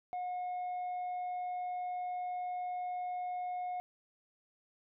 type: tone with tanh clipping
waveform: sine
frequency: 723 Hz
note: F#5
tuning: 40 cents flat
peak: -36 dBFS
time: 0.13-3.8 s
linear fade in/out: 0 ms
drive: 2 dB
effects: none